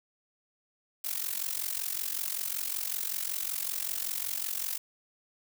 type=noise with amplitude modulation; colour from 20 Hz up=blue; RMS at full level=-30 dBFS; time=1.04-4.78 s; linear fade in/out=10 ms; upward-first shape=sine; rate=45.3 Hz; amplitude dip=85%; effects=none